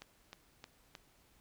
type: click train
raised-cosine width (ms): 0.2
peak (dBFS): -30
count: 4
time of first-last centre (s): 0.02-0.952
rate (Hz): 3.22
effects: pink hiss -68 dBFS RMS until 1.4 s